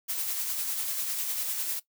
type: noise with tremolo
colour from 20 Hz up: blue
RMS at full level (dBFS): -30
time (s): 0.08-1.8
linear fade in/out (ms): 20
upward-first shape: sine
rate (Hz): 10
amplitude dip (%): 35
effects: noise-tail reverb RT60 0.1 s tail -17 dB re dry